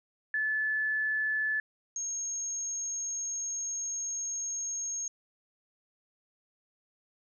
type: tone pair in turn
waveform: sine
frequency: 1733 / 6513 Hz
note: A6 / G#8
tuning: -27 / -35 cents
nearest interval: octave + major seventh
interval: 2292 cents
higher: second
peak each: -27 / -32 dBFS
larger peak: first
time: 0.34-1.6 / 1.96-5.08 s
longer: second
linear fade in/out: 2 ms
effects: none